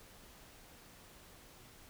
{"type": "silence", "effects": ["pink hiss -58 dBFS RMS until 1.89 s"]}